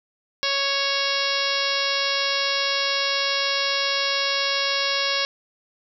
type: harmonic tone with a mistuned harmonic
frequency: 554.4 Hz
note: C#5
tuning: in tune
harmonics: 1 / 2 / 3 / 4 / 5 / 6 / 7 / 8 / 9 / 10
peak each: -30 / -30 / -30 / -30 / -30 / -30 / -30 / -30 / -30 / -30 dBFS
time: 0.43-5.25 s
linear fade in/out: 0 ms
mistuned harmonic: 8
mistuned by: -28 cents
effects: none